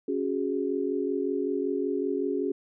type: chord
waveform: sine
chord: C# suspended fourth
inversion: none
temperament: equal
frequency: 277.2 / 370 / 415.3 Hz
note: C#4 / F#4 / G#4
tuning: 0 / 0 / 0 cents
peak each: -30 dBFS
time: 0.08-2.52 s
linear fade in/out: 5 ms
effects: none